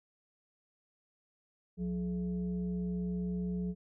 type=tone with frequency modulation; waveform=sine; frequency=180.1 Hz; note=F#3; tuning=46 cents flat; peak=-32 dBFS; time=1.77-3.75 s; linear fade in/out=50 ms; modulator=245 Hz; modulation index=0.53; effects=none